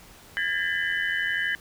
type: tone cluster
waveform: sine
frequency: 1625 / 1706 / 1798 / 2005 / 2998 Hz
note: G#6 / G#6 / A6 / B6 / F#7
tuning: -38 / +46 / +37 / +26 / +22 cents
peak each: -28 / -32 / -30 / -31 / -35 dBFS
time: 0.37-1.55 s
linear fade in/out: 0 ms
effects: pink hiss -50 dBFS RMS until 1.6 s